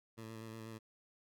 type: tone with vibrato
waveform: 15% pulse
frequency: 111.8 Hz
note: A2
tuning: 28 cents sharp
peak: -40 dBFS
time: 0.17-0.79 s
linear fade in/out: 20 ms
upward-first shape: square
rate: 8.2 Hz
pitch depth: 20 cents each way
effects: none